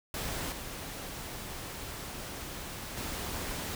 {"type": "noise with level steps", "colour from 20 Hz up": "pink", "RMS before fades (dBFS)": [-36, -41, -37], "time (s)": [0.14, 3.75], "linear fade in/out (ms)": 2, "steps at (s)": [0.52, 2.97], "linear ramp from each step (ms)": 2, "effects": []}